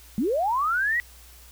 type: linear sweep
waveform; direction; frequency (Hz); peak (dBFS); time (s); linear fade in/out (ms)
sine; up; 191.2 to 1975.5; -21; 0.18-1; 0
effects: added 60 Hz sine -49 dBFS peak until 1.51 s + white hiss -51 dBFS RMS until 1.51 s